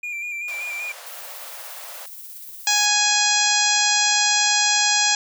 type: tone with vibrato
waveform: triangle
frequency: 2392 Hz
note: D7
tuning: 31 cents sharp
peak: -25 dBFS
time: 0.03-0.92 s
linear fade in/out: 5 ms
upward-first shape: square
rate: 5.2 Hz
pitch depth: 30 cents each way
type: high-pass noise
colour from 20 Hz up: pink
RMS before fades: -40 dBFS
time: 0.48-2.06 s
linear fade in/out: 2 ms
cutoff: 530 Hz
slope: 48 dB/octave
type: noise with tremolo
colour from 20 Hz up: violet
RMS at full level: -37 dBFS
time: 1.06-2.86 s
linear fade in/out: 5 ms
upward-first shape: sine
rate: 17 Hz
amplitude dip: 30%
type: harmonic tone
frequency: 831 Hz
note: G#5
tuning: 1 cent sharp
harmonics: 1 / 2 / 3 / 4 / 5 / 6 / 7 / 8 / 9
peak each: -25 / -25 / -25 / -25 / -25 / -25 / -25 / -25 / -25 dBFS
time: 2.67-5.15 s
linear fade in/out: 2 ms
effects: none